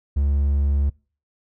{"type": "tone", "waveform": "triangle", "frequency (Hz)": 70.7, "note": "C#2", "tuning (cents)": 35, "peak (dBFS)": -15, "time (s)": [0.16, 0.9], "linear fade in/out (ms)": 10, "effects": ["noise-tail reverb RT60 0.4 s tail -25 dB re dry"]}